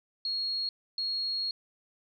sine tone bursts at uneven times, 4298 Hz, C8, 46 cents sharp, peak -29 dBFS, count 2, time 0.25-0.69 / 0.98-1.51 s, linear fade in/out 2 ms, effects none

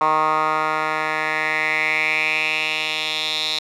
10% pulse tone with band-pass filter sweep, 155.56 Hz, D#3, in tune, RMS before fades -21 dBFS, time 0.01-3.59 s, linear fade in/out 2 ms, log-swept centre 1100 to 3900 Hz, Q 4.5, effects none

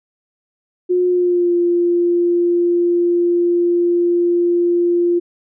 sine tone with pitch glide, 360 to 347.7 Hz, F#4 to F4, -47 to -8 cents, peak -12 dBFS, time 0.89-5.2 s, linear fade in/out 20 ms, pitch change -61 cents, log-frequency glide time 1.08-1.54 s, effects none

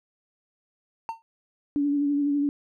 triangle tone with exponential decay, 907 Hz, A#5, 48 cents flat, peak -23 dBFS, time 1.09-1.22 s, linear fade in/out 0 ms, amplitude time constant 28 ms
sine tone with vibrato, 286.9 Hz, D4, 40 cents flat, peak -21 dBFS, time 1.76-2.49 s, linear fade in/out 0 ms, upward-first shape sine, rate 12 Hz, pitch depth 27 cents each way
effects none

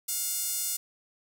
sawtooth tone with high-pass filter, 711 Hz, F5, 31 cents sharp, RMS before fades -31 dBFS, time 0.08-0.77 s, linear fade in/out 10 ms, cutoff 7900 Hz, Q 1.1, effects none

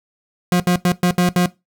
40% pulse tone bursts at uneven times, 178.3 Hz, F3, 36 cents sharp, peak -11 dBFS, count 6, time 0.52-0.6 / 0.67-0.76 / 0.85-0.92 / 1.03-1.11 / 1.18-1.29 / 1.36-1.46 s, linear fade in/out 2 ms, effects noise-tail reverb RT60 0.2 s tail -18 dB re dry

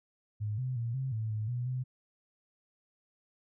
sine tone with pitch steps, 105.5 / 128.2 / 116.7 / 132.5 / 110.3 / 107.8 / 122.4 / 127.6 Hz, G#2 / C3 / A#2 / C3 / A2 / A2 / B2 / C3, +28 / -35 / +2 / +22 / +5 / -35 / -15 / -43 cents, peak -31 dBFS, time 0.4-1.84 s, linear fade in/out 20 ms, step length 180 ms, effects none

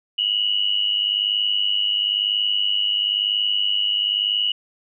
sine tone pair together, 2870 / 2971 Hz, F7 / F#7, +47 / +6 cents, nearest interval minor second, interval 59 cents, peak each -21 dBFS, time 0.18-4.52 s, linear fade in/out 5 ms, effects none

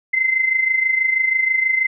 sine tone with amplitude modulation, 2067 Hz, C7, 22 cents flat, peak -12 dBFS, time 0.13-1.87 s, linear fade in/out 10 ms, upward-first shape sine, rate 26.2 Hz, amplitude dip 65%, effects none

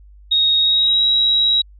sine tone with pitch glide, 3753 to 3854 Hz, A#7 to B7, +11 to -43 cents, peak -12 dBFS, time 0.31-1.62 s, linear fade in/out 10 ms, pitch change +46 cents, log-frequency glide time 0.58-1.03 s, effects added 50 Hz sine -41 dBFS peak until 1.79 s

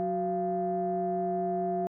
sine tone cluster, 183.5 / 371.5 / 690 Hz, F#3 / F#4 / F5, -14 / +7 / -21 cents, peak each -34 / -31 / -29 dBFS, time 0-1.87 s, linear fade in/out 0 ms, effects tanh soft clip ceiling -20 dBFS

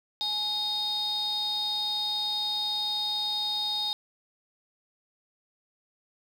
sine tone cluster, 845 / 3711 / 4302 / 4935 Hz, G#5 / A#7 / C8 / D#8, +30 / -9 / +47 / -15 cents, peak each -36 / -27 / -36 / -35 dBFS, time 0.21-3.93 s, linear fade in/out 0 ms, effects tanh soft clip ceiling -22 dBFS + 9-bit

